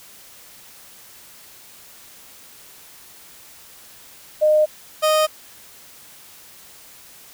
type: tone pair in turn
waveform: sine / 30% pulse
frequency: 612 / 620.2 Hz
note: D#5 / D#5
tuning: -29 / -6 cents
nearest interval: unison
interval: 23 cents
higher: second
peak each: -12 dBFS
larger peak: neither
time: 4.41-4.66 / 5.02-5.27 s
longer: neither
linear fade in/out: 20 ms
effects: white hiss -45 dBFS RMS until 7.33 s